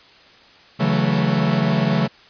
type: chord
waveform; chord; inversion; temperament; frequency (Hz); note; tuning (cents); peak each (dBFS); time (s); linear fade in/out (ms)
45% pulse; F# minor seventh; second; equal with one note detuned; 140.77 / 164.81 / 185 / 220; C#3 / E3 / F#3 / A3; +27 / 0 / 0 / 0; -22; 0.79-2.08; 20
effects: white hiss -48 dBFS RMS until 2.29 s + resampled to 11025 Hz